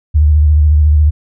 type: tone with vibrato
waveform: sine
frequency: 75.4 Hz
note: D2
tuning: 46 cents sharp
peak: -5 dBFS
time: 0.14-1.11 s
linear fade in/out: 20 ms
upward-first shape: square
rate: 14 Hz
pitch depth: 47 cents each way
effects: none